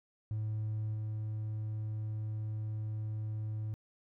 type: tone with level steps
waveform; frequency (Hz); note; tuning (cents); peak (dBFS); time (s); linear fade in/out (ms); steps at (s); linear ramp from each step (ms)
triangle; 107.9; A2; -33; -30 / -32; 0.31-3.74; 0; 0.94; 10
effects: tanh soft clip ceiling -28 dBFS